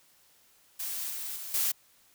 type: noise with level steps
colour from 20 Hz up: blue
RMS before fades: -35 / -37 / -40 / -28 dBFS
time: 0.79-1.72 s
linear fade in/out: 10 ms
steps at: 1.1 / 1.36 / 1.54 s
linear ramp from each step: 2 ms
effects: white hiss -63 dBFS RMS until 2.14 s